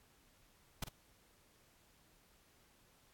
pink noise with echo, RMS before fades -38 dBFS, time 0.82-0.84 s, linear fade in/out 5 ms, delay 47 ms, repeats 1, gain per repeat -9 dB, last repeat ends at 0.887 s, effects pink hiss -69 dBFS RMS until 3.13 s + AAC 64 kbps

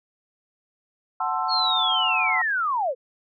sine chord, F# half-diminished seventh, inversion none, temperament equal with one note detuned, 740 / 880 / 1046.5 / 1328.4 Hz, F#5 / A5 / C6 / E6, 0 / 0 / 0 / +13 cents, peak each -28 dBFS, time 1.2-2.42 s, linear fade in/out 5 ms
sine linear sweep, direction down, 4400 to 466.2 Hz, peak -21 dBFS, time 1.48-2.95 s, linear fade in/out 50 ms
effects none

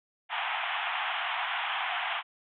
pink band-pass noise, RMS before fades -32 dBFS, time 0.29-2.23 s, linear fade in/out 50 ms, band 690 to 3400 Hz, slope 96 dB/octave, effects none

